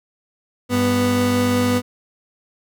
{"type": "tone pair together", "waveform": "30% pulse", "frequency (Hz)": [99.87, 246.9], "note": ["G2", "B3"], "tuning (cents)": [33, 0], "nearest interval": "octave + major third", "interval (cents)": 1567, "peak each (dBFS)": [-20, -14], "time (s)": [0.69, 1.82], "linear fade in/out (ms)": 50, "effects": []}